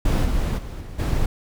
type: noise with level steps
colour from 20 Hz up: brown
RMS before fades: -18 / -22 / -32 / -35 / -21 dBFS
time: 0.05-1.26 s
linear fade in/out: 5 ms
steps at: 0.24 / 0.57 / 0.8 / 0.98 s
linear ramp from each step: 20 ms
effects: none